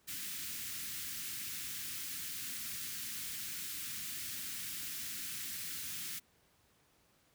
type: band-stop noise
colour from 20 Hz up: white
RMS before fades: -42 dBFS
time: 0.07-6.2 s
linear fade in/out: 20 ms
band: 290 to 1500 Hz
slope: 24 dB/octave
effects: pink hiss -70 dBFS RMS until 7.34 s + high-pass 60 Hz 12 dB/octave